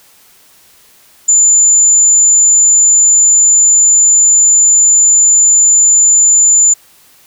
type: tone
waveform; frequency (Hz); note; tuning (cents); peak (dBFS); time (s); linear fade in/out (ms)
sine; 7070; A8; +7; -4; 1.28-6.74; 10
effects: white hiss -45 dBFS RMS until 7.26 s